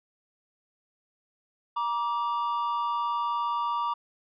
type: tone pair together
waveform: triangle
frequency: 948.7 / 1168 Hz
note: A#5 / D6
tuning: +30 / -10 cents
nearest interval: major third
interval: 360 cents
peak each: -27 dBFS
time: 1.76-3.94 s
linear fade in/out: 10 ms
effects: resampled to 11025 Hz